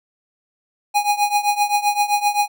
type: tone with tremolo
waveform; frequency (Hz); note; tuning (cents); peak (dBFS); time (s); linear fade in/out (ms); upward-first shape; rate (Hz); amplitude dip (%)
square; 824; G#5; -14; -13; 0.94-2.48; 20; triangle; 7.7; 90
effects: none